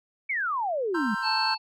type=exponential sweep; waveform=sine; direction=down; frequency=2310 to 196 Hz; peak=-25 dBFS; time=0.29-1.15 s; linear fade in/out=10 ms
type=chord; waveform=triangle; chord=C dominant seventh; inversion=third; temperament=equal with one note detuned; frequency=932.3 / 1046.5 / 1335.4 / 1568 Hz; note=Bb5 / C6 / E6 / G6; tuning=0 / 0 / +22 / 0 cents; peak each=-33 / -32 / -33 / -29 dBFS; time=0.94-1.55 s; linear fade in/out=10 ms
type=harmonic tone; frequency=881 Hz; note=A5; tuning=2 cents sharp; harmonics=1 / 3 / 5; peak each=-27 / -34 / -27 dBFS; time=1.22-1.58 s; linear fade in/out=50 ms
effects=none